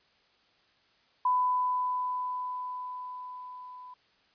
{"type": "tone with level ramp", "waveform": "sine", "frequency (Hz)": 1000, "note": "B5", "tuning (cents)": 21, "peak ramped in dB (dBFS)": [-22, -44], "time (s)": [1.25, 3.94], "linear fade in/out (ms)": 5, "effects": ["white hiss -66 dBFS RMS until 4.34 s", "resampled to 11025 Hz"]}